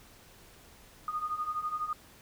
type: beating tone pair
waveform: sine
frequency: 1223 / 1235 Hz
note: D#6 / D#6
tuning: -30 / -13 cents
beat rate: 12 Hz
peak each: -37 / -33 dBFS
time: 1.08-1.93 s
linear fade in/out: 2 ms
effects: pink hiss -56 dBFS RMS until 2.21 s